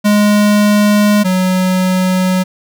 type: tone pair in turn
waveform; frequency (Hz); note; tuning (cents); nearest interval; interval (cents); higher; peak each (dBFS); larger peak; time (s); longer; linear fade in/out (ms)
square; 207.7 / 185.04; G#3 / F#3; 0 / 0; major second; 200; first; -8 / -11; first; 0.04-1.24 / 1.24-2.44; neither; 20
effects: none